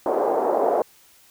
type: band-pass noise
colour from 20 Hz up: pink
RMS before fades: -21 dBFS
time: 0.06-0.82 s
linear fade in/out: 2 ms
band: 420 to 790 Hz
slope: 24 dB/octave
effects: white hiss -54 dBFS RMS until 1.3 s